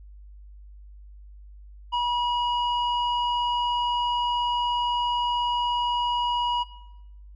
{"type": "tone with low-pass filter", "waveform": "square", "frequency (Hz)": 967, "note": "B5", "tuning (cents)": -37, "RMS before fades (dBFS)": -25, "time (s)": [1.92, 6.64], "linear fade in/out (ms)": 20, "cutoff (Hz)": 2300, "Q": 3.2, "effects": ["noise-tail reverb RT60 0.9 s tail -18 dB re dry", "added 50 Hz sine -43 dBFS peak until 7.35 s"]}